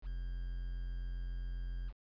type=tone with quantisation; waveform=triangle; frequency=43.74 Hz; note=F1; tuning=3 cents sharp; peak=-35 dBFS; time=0.02-1.93 s; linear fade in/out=50 ms; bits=10; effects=resampled to 11025 Hz